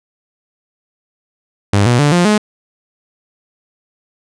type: tone with pitch steps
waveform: sawtooth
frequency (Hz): 100.9 / 121.39 / 146.03 / 175.68 / 211.3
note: G#2 / B2 / D3 / F3 / G#3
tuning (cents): -49 / -29 / -9 / +11 / +30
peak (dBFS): -5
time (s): 1.73-2.38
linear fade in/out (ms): 5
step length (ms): 130
effects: resampled to 22050 Hz